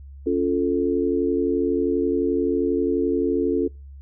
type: chord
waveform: sine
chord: Db augmented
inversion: none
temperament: equal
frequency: 277.2 / 349.2 / 440 Hz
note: Db4 / F4 / A4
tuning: 0 / 0 / 0 cents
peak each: -23 dBFS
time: 0.26-3.68 s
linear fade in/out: 10 ms
effects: noise-tail reverb RT60 0.3 s tail -25 dB re dry + added 69 Hz sine -38 dBFS peak until 4.01 s